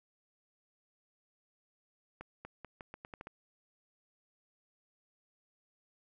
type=accelerating click train; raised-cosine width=0.5 ms; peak=-30 dBFS; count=9; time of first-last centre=2.21-3.271 s; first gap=240 ms; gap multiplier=0.82; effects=none